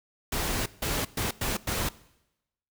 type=noise bursts at uneven times; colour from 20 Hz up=pink; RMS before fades=-29 dBFS; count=5; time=0.32-0.66 / 0.82-1.05 / 1.17-1.31 / 1.41-1.57 / 1.67-1.89 s; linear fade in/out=5 ms; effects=noise-tail reverb RT60 0.9 s tail -20 dB re dry